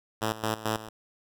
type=tone with tremolo; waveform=5% pulse; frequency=109.6 Hz; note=A2; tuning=6 cents flat; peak=-15 dBFS; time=0.21-0.89 s; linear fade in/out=20 ms; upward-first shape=square; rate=4.5 Hz; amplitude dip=80%; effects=none